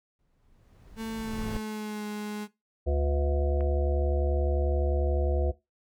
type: noise with exponential growth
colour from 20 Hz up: brown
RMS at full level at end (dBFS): -32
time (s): 0.19-1.57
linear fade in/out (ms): 1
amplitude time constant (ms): 300
type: tone with pitch glide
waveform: 35% pulse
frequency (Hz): 223.4 to 209.6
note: A3 to G#3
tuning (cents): +27 to +16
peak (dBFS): -31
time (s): 0.96-2.48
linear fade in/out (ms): 50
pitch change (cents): -111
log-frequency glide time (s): 1.15-2.06
type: harmonic tone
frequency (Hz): 71.4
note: D2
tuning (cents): -48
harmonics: 1 / 3 / 5 / 7 / 9 / 10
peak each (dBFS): -25 / -42 / -33 / -33 / -36 / -42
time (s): 2.86-5.52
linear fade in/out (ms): 20
type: click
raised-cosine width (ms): 0.5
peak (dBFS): -29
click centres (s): 3.608
effects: noise-tail reverb RT60 0.2 s tail -17 dB re dry